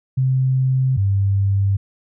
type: tone pair in turn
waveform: sine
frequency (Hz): 130.81 / 98.65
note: C3 / G2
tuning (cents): 0 / +11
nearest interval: perfect fourth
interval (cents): 489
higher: first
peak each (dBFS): -14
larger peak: neither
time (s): 0.17-0.97 / 0.97-1.77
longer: neither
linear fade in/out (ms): 10
effects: none